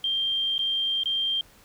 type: tone with dropouts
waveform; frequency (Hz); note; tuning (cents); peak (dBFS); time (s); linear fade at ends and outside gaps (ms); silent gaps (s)
sine; 3175; G7; +21; -23; 0.04-1.41; 2; 0.581-0.591 / 1.035-1.057
effects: pink hiss -55 dBFS RMS until 1.64 s